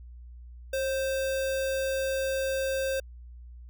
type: tone with sample-and-hold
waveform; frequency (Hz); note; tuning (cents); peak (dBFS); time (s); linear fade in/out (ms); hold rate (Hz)
sine; 536; C5; +42; -26; 0.73-3; 5; 2100
effects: added 60 Hz sine -43 dBFS peak until 3.69 s